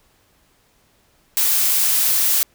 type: noise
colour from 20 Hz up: blue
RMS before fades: -17 dBFS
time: 1.37-2.43 s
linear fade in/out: 0 ms
effects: pink hiss -59 dBFS RMS until 2.54 s